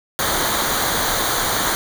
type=noise with comb filter; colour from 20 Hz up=pink; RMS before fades=-20 dBFS; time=0.19-1.75 s; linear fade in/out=0 ms; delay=0.38 ms; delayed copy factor=-0.7; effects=none